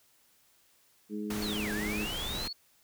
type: harmonic tone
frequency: 105.1 Hz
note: G#2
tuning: 21 cents sharp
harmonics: 2 / 3 / 4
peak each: -35 / -39 / -41 dBFS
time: 1.09-2.08 s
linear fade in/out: 50 ms
type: noise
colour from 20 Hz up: pink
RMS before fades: -38 dBFS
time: 1.3-2.48 s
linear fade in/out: 5 ms
type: linear two-way sweep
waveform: sine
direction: down then up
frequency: 4469 to 1568 to 4469 Hz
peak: -36 dBFS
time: 1.42-2.53 s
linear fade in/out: 5 ms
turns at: 1.72 s
effects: white hiss -66 dBFS RMS until 2.83 s